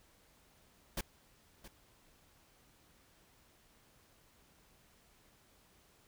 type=noise with echo; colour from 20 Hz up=pink; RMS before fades=-37 dBFS; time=0.97-1.01 s; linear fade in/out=5 ms; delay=670 ms; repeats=1; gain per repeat=-15 dB; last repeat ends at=1.68 s; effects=pink hiss -67 dBFS RMS until 6.07 s